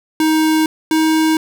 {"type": "tone pair in turn", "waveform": "square", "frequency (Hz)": [314.4, 316.4], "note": ["D#4", "D#4"], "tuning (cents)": [18, 29], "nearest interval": "unison", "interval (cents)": 11, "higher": "second", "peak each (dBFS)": [-12, -12], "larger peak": "neither", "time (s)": [[0.2, 0.66], [0.91, 1.37]], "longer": "neither", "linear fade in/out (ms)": 2, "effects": []}